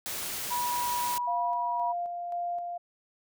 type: noise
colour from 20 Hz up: white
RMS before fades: -35 dBFS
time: 0.06-1.18 s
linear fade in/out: 0 ms
type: tone with pitch glide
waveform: sine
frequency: 972 to 964.2 Hz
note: B5 to B5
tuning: -28 to -42 cents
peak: -28 dBFS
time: 0.5-1.93 s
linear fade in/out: 20 ms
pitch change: -14 cents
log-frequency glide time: 1.52-1.78 s
type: tone with tremolo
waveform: sine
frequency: 698.5 Hz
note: F5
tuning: in tune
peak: -29 dBFS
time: 1.27-2.78 s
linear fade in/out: 10 ms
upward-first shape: square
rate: 1.9 Hz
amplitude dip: 35%
effects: none